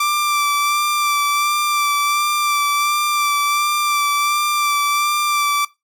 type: tone with vibrato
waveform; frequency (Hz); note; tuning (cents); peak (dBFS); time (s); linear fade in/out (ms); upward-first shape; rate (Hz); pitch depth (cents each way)
sawtooth; 1174.7; D6; 0; -12; 0-5.65; 5; sine; 1.4; 20
effects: noise-tail reverb RT60 0.2 s tail -18 dB re dry